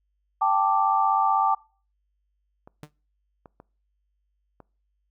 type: chord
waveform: sine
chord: G suspended second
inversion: none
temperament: equal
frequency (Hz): 784 / 880 / 1174.7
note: G5 / A5 / D6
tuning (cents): 0 / 0 / 0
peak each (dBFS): -23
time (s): 0.41-1.55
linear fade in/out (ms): 10
type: clicks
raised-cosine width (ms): 1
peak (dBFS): -31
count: 4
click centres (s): 2.675 / 3.458 / 3.601 / 4.603
type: tone with exponential decay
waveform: sawtooth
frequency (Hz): 150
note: D3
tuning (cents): +37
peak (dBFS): -31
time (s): 2.83-2.91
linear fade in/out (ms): 0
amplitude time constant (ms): 16
effects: noise-tail reverb RT60 0.4 s tail -24 dB re dry + added 50 Hz sine -70 dBFS peak until 5.1 s